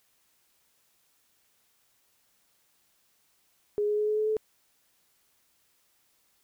sine tone with pitch steps, 415.3 / 418.9 / 422.6 / 426.2 / 429.9 / 433.7 Hz, G#4 / G#4 / G#4 / G#4 / A4 / A4, 0 / +15 / +30 / +45 / -40 / -25 cents, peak -24 dBFS, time 3.78-4.368 s, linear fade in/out 0 ms, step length 98 ms, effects white hiss -69 dBFS RMS until 6.43 s

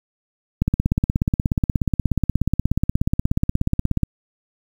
click train, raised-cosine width 5 ms, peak -5 dBFS, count 58, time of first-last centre 0.62-4.033 s, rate 16.7 Hz, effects 7-bit

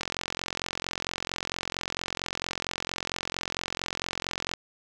click train, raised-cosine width 0.2 ms, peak -12 dBFS, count 202, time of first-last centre 0.01-4.537 s, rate 44.4 Hz, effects none

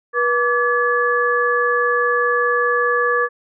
sine tone cluster, 484.6 / 1160 / 1705 Hz, B4 / D6 / G#6, -33 / -22 / +45 cents, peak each -19 dBFS, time 0.13-3.29 s, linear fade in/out 50 ms, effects none

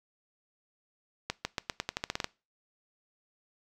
accelerating click train, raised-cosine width 0.2 ms, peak -13 dBFS, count 12, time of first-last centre 1.3-2.244 s, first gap 150 ms, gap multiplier 0.88, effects noise-tail reverb RT60 0.3 s tail -22 dB re dry

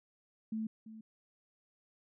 sine tone with echo, 220 Hz, A3, in tune, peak -34 dBFS, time 0.52-0.67 s, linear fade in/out 5 ms, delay 340 ms, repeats 1, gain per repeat -13 dB, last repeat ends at 1.01 s, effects none

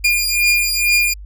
sawtooth beating tone pair, 2416 / 2418.2 Hz, D7 / D#7, +48 / -50 cents, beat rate 2.2 Hz, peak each -13 dBFS, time 0.04-1.14 s, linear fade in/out 10 ms, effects added 50 Hz sine -31 dBFS peak until 1.25 s

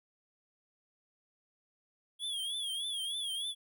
square tone with vibrato, 3322 Hz, G#7, in tune, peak -35 dBFS, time 2.19-3.55 s, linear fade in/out 50 ms, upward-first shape triangle, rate 3.3 Hz, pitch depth 120 cents each way, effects none

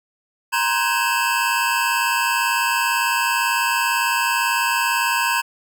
square tone cluster, 941 / 1041 / 1531 / 1649 / 2614 Hz, A#5 / C6 / G6 / G#6 / E7, +16 / -9 / -41 / -13 / -15 cents, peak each -23 / -25 / -26 / -27 / -25 dBFS, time 0.52-5.42 s, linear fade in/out 20 ms, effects none

